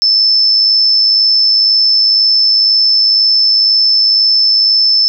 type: tone with amplitude modulation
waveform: sine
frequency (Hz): 5274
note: E8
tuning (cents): 0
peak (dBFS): -5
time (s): 0.02-5.08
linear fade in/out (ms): 0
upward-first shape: sine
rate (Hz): 102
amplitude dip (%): 35
effects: none